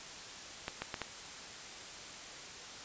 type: clicks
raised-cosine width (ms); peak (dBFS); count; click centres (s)
0.3; -20; 4; 0.681 / 0.82 / 0.942 / 1.017
effects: white hiss -47 dBFS RMS until 2.84 s + resampled to 16000 Hz